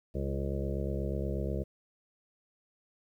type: harmonic tone with a mistuned harmonic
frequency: 68.3 Hz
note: C#2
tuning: 25 cents flat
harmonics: 1 / 2 / 3 / 5 / 6 / 7 / 8 / 9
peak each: -34 / -37 / -39 / -41 / -42 / -42 / -43 / -44 dBFS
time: 0.14-1.64 s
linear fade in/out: 20 ms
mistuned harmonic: 5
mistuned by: -15 cents
effects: 11-bit